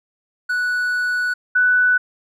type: tone pair in turn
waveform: triangle / sine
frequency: 1477 / 1489.9 Hz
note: F#6 / F#6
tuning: -3 / +12 cents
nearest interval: unison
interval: 15 cents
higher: second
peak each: -16 / -12 dBFS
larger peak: second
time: 0.49-1.34 / 1.55-1.98 s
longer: first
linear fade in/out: 10 ms
effects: none